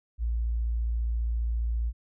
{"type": "tone", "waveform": "sine", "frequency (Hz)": 57.4, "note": "A#1", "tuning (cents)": -26, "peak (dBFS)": -25, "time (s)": [0.18, 1.93], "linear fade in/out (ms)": 50, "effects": []}